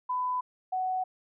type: tone pair in turn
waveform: sine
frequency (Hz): 1001 / 744.9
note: B5 / F#5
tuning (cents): +23 / +11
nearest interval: perfect fourth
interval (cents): 512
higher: first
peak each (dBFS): -27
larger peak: neither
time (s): 0.09-0.41 / 0.72-1.04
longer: neither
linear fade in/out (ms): 10
effects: none